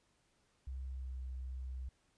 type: tone with pitch glide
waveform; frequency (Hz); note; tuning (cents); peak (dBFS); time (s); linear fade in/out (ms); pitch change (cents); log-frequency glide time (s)
sine; 65.4 to 64.17; C2 to C2; 0 to -33; -40; 0.67-1.89; 5; -33; 0.86-1.19
effects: pink hiss -75 dBFS RMS until 2.17 s + resampled to 22050 Hz